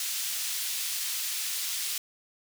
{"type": "high-pass noise", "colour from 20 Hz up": "pink", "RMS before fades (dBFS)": -32, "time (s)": [0, 1.98], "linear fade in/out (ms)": 2, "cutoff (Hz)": 3500, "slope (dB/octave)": 12, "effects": []}